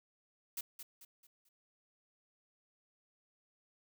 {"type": "noise with echo", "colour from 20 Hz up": "blue", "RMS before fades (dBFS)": -40, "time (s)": [0.57, 0.61], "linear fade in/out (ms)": 5, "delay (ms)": 220, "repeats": 4, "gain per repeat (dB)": -8, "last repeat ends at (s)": 1.49, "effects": []}